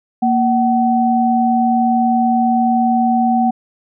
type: tone pair together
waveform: sine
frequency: 233.7 / 754.9 Hz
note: A#3 / F#5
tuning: +5 / +35 cents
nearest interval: octave + minor sixth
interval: 2030 cents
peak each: -14 dBFS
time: 0.22-3.51 s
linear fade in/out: 10 ms
effects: none